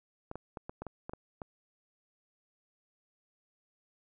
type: clicks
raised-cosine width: 1 ms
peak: -26 dBFS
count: 9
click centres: 0.314 / 0.356 / 0.572 / 0.695 / 0.82 / 0.867 / 1.095 / 1.135 / 1.418 s
effects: none